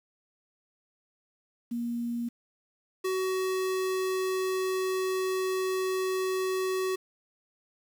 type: tone pair in turn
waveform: sine / square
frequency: 236.5 / 375.4 Hz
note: A#3 / F#4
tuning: +25 / +25 cents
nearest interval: minor sixth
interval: 800 cents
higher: second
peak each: -29 / -28 dBFS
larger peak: second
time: 1.71-2.29 / 3.04-6.96 s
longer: second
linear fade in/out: 10 ms
effects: 9-bit